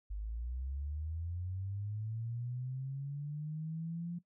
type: linear sweep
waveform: sine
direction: up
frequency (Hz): 49 to 174.61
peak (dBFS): -37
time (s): 0.1-4.19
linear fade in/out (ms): 10
effects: noise-tail reverb RT60 0.1 s tail -17 dB re dry